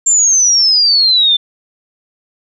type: exponential sweep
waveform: sine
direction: down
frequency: 7380 to 3520 Hz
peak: -7 dBFS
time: 0.06-1.37 s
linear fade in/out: 10 ms
effects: none